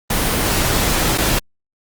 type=noise with dropouts; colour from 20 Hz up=pink; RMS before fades=-17 dBFS; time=0.1-1.39 s; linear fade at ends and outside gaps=5 ms; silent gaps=1.176-1.182 s; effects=Opus 24 kbps